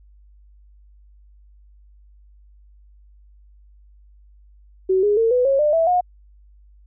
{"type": "tone with pitch steps", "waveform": "sine", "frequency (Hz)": [377, 413.5, 453.5, 497.5, 545.6, 598.5, 656.4, 720], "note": ["F#4", "G#4", "A#4", "B4", "C#5", "D5", "E5", "F#5"], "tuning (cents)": [32, -8, -48, 13, -28, 33, -8, -47], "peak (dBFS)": -14, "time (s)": [4.89, 6.01], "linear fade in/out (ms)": 10, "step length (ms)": 140, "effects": ["added 50 Hz sine -47 dBFS peak until 6.86 s"]}